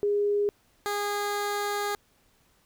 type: tone pair in turn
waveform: sine / 15% pulse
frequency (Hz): 410 / 410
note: G#4 / G#4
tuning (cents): -22 / -22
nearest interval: unison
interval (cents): 0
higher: neither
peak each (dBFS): -22 / -21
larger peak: second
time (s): 0.03-0.49 / 0.86-1.95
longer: second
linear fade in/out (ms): 0
effects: pink hiss -65 dBFS RMS until 2.65 s